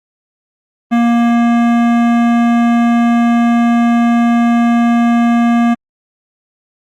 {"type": "tone with hard clipping", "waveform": "sine", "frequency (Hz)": 235.4, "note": "A#3", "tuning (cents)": 17, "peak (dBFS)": -10, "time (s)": [0.91, 5.75], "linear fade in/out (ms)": 20, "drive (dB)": 16, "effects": ["Opus 24 kbps"]}